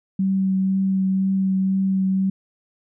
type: tone with vibrato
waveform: sine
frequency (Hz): 191.2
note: G3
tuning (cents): -43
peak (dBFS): -17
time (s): 0.19-2.3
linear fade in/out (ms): 5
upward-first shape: triangle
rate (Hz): 2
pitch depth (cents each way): 14
effects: none